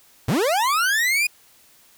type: linear sweep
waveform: 40% pulse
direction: up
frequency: 90.8 to 2489 Hz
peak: -17 dBFS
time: 0.28-1.27 s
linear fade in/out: 5 ms
effects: white hiss -54 dBFS RMS until 1.97 s